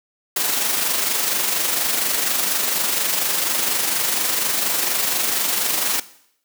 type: noise with amplitude modulation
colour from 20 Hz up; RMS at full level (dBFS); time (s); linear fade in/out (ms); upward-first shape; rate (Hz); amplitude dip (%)
white; -19; 0.36-6; 5; sine; 24.2; 40
effects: noise-tail reverb RT60 0.7 s tail -17 dB re dry + high-pass 200 Hz 12 dB/octave